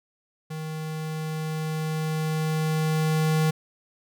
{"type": "tone with level ramp", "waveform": "square", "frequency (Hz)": 156.9, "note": "D#3", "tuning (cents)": 15, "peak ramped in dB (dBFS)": [-32, -20], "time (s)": [0.5, 3.51], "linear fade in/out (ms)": 10, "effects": []}